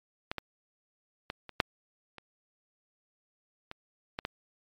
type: clicks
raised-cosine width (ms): 0.3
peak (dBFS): -16 / -18 / -19 / -27 / -6 / -29 / -24 / -17 / -16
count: 9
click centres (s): 0.315 / 0.383 / 1.301 / 1.493 / 1.602 / 2.183 / 3.714 / 4.189 / 4.251
effects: MP3 96 kbps